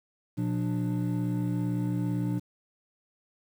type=tone cluster; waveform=triangle; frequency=120.8 / 178.6 / 296.2 Hz; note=B2 / F3 / D4; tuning=-38 / +39 / +15 cents; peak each=-28 / -29 / -30 dBFS; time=0.37-2.4 s; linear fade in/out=20 ms; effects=9-bit